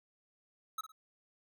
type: tone with echo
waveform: square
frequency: 1288 Hz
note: E6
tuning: 41 cents flat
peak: -36 dBFS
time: 0.78-0.81 s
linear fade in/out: 5 ms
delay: 55 ms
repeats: 2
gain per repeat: -11 dB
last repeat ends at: 0.92 s
effects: none